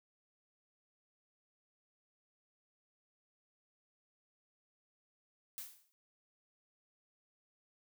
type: noise with exponential decay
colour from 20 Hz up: blue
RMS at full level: -42 dBFS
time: 5.58-5.92 s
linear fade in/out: 0 ms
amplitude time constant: 73 ms
effects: none